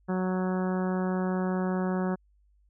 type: harmonic tone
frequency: 185 Hz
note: F#3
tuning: in tune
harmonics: 1 / 2 / 3 / 4 / 5 / 6 / 7 / 8 / 9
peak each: -27 / -33 / -37 / -39 / -41 / -43 / -44 / -45 / -46 dBFS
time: 0.08-2.16 s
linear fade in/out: 20 ms
effects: added 50 Hz sine -61 dBFS peak until 2.69 s